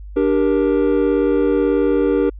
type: chord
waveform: triangle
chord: G minor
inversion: second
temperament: just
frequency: 294 / 392 / 470.4 Hz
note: D4 / G4 / Bb4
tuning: +2 / 0 / +16 cents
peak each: -16 dBFS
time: 0.16-2.3 s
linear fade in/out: 10 ms
effects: added 50 Hz sine -31 dBFS peak until 2.39 s + resampled to 8000 Hz